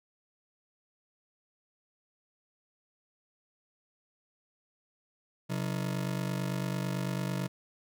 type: ring-modulated tone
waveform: 40% pulse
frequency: 155.56 Hz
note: D#3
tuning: in tune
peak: -27 dBFS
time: 5.49-7.48 s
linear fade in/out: 20 ms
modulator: 24.5 Hz
effects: none